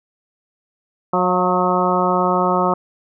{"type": "harmonic tone with a mistuned harmonic", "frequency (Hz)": 181.9, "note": "F#3", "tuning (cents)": -29, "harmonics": [1, 2, 3, 4, 5, 6, 7], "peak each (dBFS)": [-22, -22, -22, -22, -22, -22, -22], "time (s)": [1.13, 2.74], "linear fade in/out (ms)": 5, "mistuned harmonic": 4, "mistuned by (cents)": -30, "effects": []}